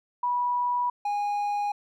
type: tone pair in turn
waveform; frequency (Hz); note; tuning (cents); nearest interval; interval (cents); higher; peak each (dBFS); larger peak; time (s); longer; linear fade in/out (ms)
sine / triangle; 977 / 821.6; B5 / G#5; -19 / -19; minor third; 300; first; -23; neither; 0.23-0.9 / 1.05-1.72; neither; 5
effects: none